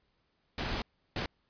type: noise bursts at uneven times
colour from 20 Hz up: pink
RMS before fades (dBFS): -34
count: 2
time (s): 0.58-0.82 / 1.16-1.26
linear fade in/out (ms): 2
effects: pink hiss -75 dBFS RMS until 1.49 s + resampled to 11025 Hz